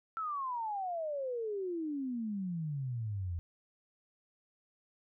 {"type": "exponential sweep", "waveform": "sine", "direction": "down", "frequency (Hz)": [1344, 82.1], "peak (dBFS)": -34, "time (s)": [0.17, 3.39], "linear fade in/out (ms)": 0, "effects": []}